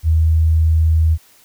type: tone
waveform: sine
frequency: 80.1 Hz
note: E2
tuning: 49 cents flat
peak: -10 dBFS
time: 0.03-1.18 s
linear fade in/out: 50 ms
effects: white hiss -50 dBFS RMS until 1.44 s